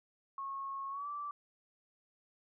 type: tone with pitch glide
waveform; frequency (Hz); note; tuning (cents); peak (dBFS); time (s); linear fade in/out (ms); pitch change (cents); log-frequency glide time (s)
sine; 1093 to 1164.7; C#6 to D6; -25 to -15; -38; 0.38-1.31; 2; +110; 0.9-1.08
effects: none